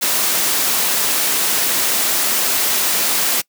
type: noise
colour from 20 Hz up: white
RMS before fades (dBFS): -17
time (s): 0.01-3.42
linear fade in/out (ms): 20
effects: noise-tail reverb RT60 0.1 s tail -24 dB re dry + high-pass 200 Hz 12 dB/octave